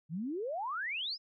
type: exponential sweep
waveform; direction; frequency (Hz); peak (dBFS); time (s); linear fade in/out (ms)
sine; up; 146.83 to 5330; -34; 0.09-1.18; 50
effects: none